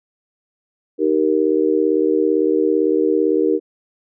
sine chord, Eb major, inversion none, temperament just, 311.1 / 388.9 / 466.7 Hz, Eb4 / G4 / Bb4, 0 / -14 / +2 cents, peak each -18 dBFS, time 0.98-3.6 s, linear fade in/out 50 ms, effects none

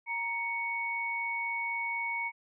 sine tone pair together, 935 / 2224 Hz, A#5 / C#7, +5 / +5 cents, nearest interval octave + minor third, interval 1500 cents, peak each -36 / -32 dBFS, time 0.06-2.32 s, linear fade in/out 50 ms, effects none

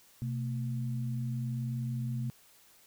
sine tone pair together, 127.06 / 226.4 Hz, B2 / A3, +50 / +50 cents, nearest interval minor seventh, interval 1000 cents, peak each -32 / -39 dBFS, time 0.22-2.3 s, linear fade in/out 0 ms, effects white hiss -61 dBFS RMS until 2.86 s

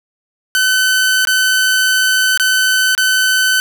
sawtooth tone with dropouts, 1518 Hz, F#6, 44 cents sharp, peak -7 dBFS, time 0.55-3.6 s, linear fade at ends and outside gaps 0 ms, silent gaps 1.251-1.272 / 2.375-2.398 / 2.95-2.978 s, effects none

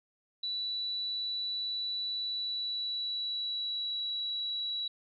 sine tone with pitch glide, 3951 to 3910 Hz, B7 to B7, 0 to -18 cents, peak -32 dBFS, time 0.43-4.88 s, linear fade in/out 5 ms, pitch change -18 cents, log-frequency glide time 2.22-3.98 s, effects none

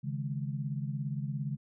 sine chord, C# suspended second, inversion none, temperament just, 138.59 / 155.92 / 207.9 Hz, C#3 / D#3 / G#3, 0 / +4 / +2 cents, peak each -34 / -38 / -40 dBFS, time 0.03-1.57 s, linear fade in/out 20 ms, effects none

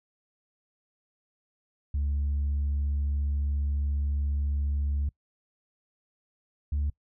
sine tone pair in turn, 71.4 / 72.61 Hz, D2 / D2, -48 / -19 cents, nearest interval unison, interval 29 cents, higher second, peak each -23 dBFS, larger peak neither, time 1.94-5.09 / 6.72-6.9 s, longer first, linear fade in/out 5 ms, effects noise-tail reverb RT60 0.1 s tail -25 dB re dry + tanh soft clip ceiling -23 dBFS

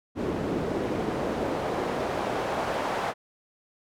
pink noise with band-pass filter sweep, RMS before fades -29 dBFS, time 0.15-3.14 s, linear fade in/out 50 ms, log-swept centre 300 to 810 Hz, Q 1.1, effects none

